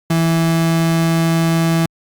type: tone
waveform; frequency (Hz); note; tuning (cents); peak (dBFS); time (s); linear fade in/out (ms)
35% pulse; 164.81; E3; 0; -11; 0.1-1.86; 5
effects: Opus 48 kbps